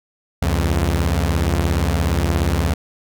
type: beating tone pair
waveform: sawtooth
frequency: 69.3 / 86.3 Hz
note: C#2 / F2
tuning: 0 / -20 cents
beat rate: 17 Hz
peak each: -15 dBFS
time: 0.42-2.74 s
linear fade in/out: 5 ms
effects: none

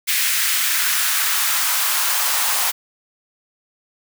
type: noise with high-pass filter sweep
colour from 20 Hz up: white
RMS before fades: -19 dBFS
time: 0.07-2.72 s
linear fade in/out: 20 ms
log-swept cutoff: 2000 to 810 Hz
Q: 1.8
effects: none

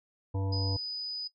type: harmonic tone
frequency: 97 Hz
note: G2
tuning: 18 cents flat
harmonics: 1 / 3 / 5 / 7 / 9 / 10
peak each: -29 / -39 / -41 / -49 / -47 / -49 dBFS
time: 0.34-0.77 s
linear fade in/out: 10 ms
type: tone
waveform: sine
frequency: 4978 Hz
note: D#8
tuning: in tune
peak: -33 dBFS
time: 0.52-1.28 s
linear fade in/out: 10 ms
effects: noise-tail reverb RT60 0.1 s tail -19 dB re dry

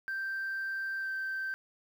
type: tone with pitch glide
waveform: sine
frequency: 1568 to 1556.3 Hz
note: G6 to G6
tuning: 0 to -13 cents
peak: -31 dBFS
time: 0.08-1.54 s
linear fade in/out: 0 ms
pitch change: -13 cents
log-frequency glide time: 1-1.08 s
effects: tanh soft clip ceiling -30 dBFS + 10-bit

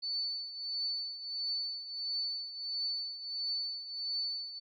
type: tone with tremolo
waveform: sine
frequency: 4494 Hz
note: C#8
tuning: 23 cents sharp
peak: -31 dBFS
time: 0.02-4.6 s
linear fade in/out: 20 ms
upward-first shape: triangle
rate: 1.5 Hz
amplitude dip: 75%
effects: none

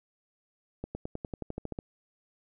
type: accelerating click train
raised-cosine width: 2 ms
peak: -22 dBFS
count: 12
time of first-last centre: 0.84-1.789 s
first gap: 110 ms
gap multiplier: 0.95
effects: none

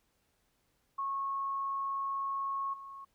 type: tone with level steps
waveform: sine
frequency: 1096 Hz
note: C#6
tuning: 20 cents flat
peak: -32 / -44 dBFS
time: 0.98-3.05 s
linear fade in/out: 10 ms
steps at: 2.73 s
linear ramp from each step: 10 ms
effects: pink hiss -75 dBFS RMS until 3.14 s

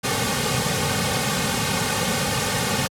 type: noise with comb filter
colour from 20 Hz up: pink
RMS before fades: -22 dBFS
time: 0.03-2.88 s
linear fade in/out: 20 ms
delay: 3 ms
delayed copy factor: -1
effects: high-pass 100 Hz 12 dB/octave + low-pass 11000 Hz 12 dB/octave

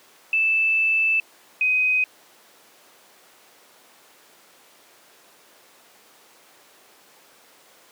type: tone pair in turn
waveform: sine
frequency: 2637 / 2511 Hz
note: E7 / D#7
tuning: 0 / +15 cents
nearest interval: minor second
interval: 85 cents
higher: first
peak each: -17 dBFS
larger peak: neither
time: 0.33-1.2 / 1.61-2.04 s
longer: first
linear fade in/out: 2 ms
effects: pink hiss -52 dBFS RMS until 7.91 s + high-pass 400 Hz 12 dB/octave

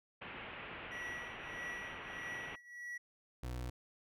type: low-pass noise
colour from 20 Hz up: white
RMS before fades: -48 dBFS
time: 0.21-2.56 s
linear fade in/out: 10 ms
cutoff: 2900 Hz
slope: 48 dB/octave
type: tone with tremolo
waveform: triangle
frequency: 1935 Hz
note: B6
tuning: 36 cents flat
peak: -39 dBFS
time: 0.91-2.98 s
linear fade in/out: 10 ms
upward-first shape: triangle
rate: 1.6 Hz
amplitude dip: 90%
type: tone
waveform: 30% pulse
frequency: 61.6 Hz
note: B1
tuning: 4 cents flat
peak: -37 dBFS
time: 3.43-3.7 s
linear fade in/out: 5 ms
effects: none

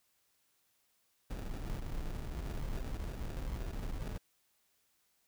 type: noise with sample-and-hold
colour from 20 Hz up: brown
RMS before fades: -39 dBFS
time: 1.3-4.18 s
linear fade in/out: 5 ms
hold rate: 1050 Hz
effects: white hiss -75 dBFS RMS until 5.27 s

